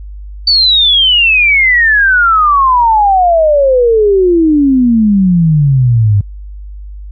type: exponential sweep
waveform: sine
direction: down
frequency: 4580 to 98.4 Hz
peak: -5 dBFS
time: 0.47-6.21 s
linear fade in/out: 5 ms
effects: added 50 Hz sine -24 dBFS peak until 7.11 s